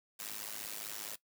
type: noise with amplitude modulation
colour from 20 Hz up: white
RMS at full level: -39 dBFS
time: 0.19-1.16 s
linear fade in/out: 10 ms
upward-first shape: sine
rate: 105 Hz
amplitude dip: 95%
effects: noise-tail reverb RT60 0.1 s tail -18 dB re dry + high-pass 150 Hz 12 dB/octave